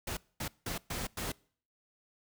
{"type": "noise bursts at uneven times", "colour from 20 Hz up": "pink", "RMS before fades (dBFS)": -37, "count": 5, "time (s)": [[0.07, 0.17], [0.4, 0.48], [0.66, 0.78], [0.9, 1.07], [1.17, 1.32]], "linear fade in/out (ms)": 5, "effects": ["noise-tail reverb RT60 0.5 s tail -24 dB re dry"]}